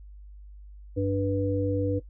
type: harmonic tone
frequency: 98 Hz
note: G2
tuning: in tune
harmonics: 1 / 3 / 5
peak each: -28 / -28 / -28 dBFS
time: 0.96-2 s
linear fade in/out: 20 ms
effects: noise-tail reverb RT60 0.1 s tail -18 dB re dry + added 50 Hz sine -43 dBFS peak until 2.09 s